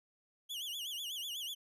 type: tone with vibrato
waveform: 40% pulse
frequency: 3136 Hz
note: G7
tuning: in tune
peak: -38 dBFS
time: 0.49-1.55 s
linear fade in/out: 20 ms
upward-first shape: sine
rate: 8.1 Hz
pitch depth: 180 cents each way
effects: none